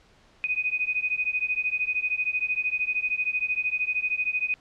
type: beating tone pair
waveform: sine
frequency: 2489 / 2502 Hz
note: D#7 / D#7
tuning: 0 / +9 cents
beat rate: 13 Hz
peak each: -27 dBFS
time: 0.44-4.54 s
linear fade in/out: 0 ms
effects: pink hiss -58 dBFS RMS until 4.6 s + low-pass 5000 Hz 12 dB/octave